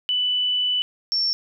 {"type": "tone pair in turn", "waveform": "sine", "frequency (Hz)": [2983, 5442], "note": ["F#7", "F8"], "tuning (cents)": [13, -46], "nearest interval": "minor seventh", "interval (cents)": 1041, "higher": "second", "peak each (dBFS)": -19, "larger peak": "neither", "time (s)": [[0.09, 0.82], [1.12, 1.33]], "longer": "first", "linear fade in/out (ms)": 0, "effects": []}